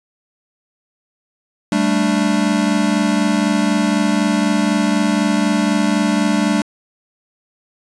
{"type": "chord", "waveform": "square", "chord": "G suspended second", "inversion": "none", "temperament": "equal", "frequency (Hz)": [196, 220, 293.7], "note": ["G3", "A3", "D4"], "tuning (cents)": [0, 0, 0], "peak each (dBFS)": -19, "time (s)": [1.72, 6.62], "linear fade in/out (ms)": 2, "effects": ["resampled to 22050 Hz"]}